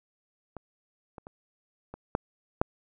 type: clicks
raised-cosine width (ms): 1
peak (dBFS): -25 / -28 / -29 / -26 / -11 / -8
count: 6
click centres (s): 0.567 / 1.182 / 1.269 / 1.94 / 2.151 / 2.615
effects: none